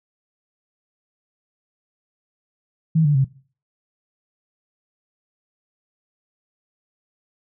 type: tone with pitch steps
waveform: sine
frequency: 160 / 146.72 / 134.54 Hz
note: D#3 / D3 / C3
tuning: +49 / -1 / +49 cents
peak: -13 dBFS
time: 2.95-3.247 s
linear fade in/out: 10 ms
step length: 99 ms
effects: noise-tail reverb RT60 0.4 s tail -18 dB re dry